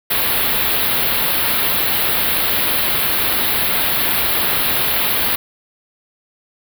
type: band-stop noise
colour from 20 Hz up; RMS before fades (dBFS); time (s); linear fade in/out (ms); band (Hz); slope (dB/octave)
white; -17; 0.1-5.36; 10; 4300 to 11000; 48
effects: none